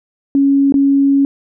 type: tone with dropouts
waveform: sine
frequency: 277.2 Hz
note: C#4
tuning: in tune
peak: -8 dBFS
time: 0.35-1.25 s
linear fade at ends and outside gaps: 1 ms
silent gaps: 0.723-0.741 s
effects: none